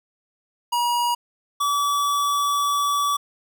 square tone pair in turn, 958 / 1147.5 Hz, A#5 / D6, +47 / -40 cents, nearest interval minor third, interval 313 cents, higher second, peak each -20 / -20 dBFS, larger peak neither, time 0.72-1.15 / 1.6-3.17 s, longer second, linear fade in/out 10 ms, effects 10-bit

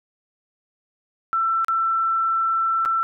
sine tone with dropouts, 1338 Hz, E6, 25 cents sharp, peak -18 dBFS, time 1.33-3.03 s, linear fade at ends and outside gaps 0 ms, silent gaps 1.646-1.683 / 2.851-2.858 s, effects none

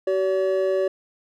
triangle tone pair together, 380.4 / 570 Hz, F#4 / C#5, +48 / +48 cents, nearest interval perfect fifth, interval 700 cents, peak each -20 / -20 dBFS, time 0.07-0.88 s, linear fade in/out 5 ms, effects none

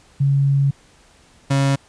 sine / 35% pulse tone pair in turn, 139 / 137.72 Hz, C#3 / C#3, +5 / -11 cents, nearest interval unison, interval 16 cents, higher first, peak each -13 dBFS, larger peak neither, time 0.2-0.71 / 1.5-1.76 s, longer first, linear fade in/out 10 ms, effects pink hiss -52 dBFS RMS until 1.88 s + resampled to 22050 Hz

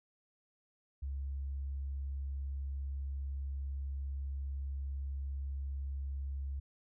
sine tone, 68.8 Hz, C#2, 12 cents flat, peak -35 dBFS, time 1.02-6.6 s, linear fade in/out 10 ms, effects tanh soft clip ceiling -31 dBFS

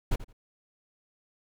brown noise with echo, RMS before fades -24 dBFS, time 0.11-0.16 s, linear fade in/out 10 ms, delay 85 ms, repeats 2, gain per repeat -15 dB, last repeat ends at 0.33 s, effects none

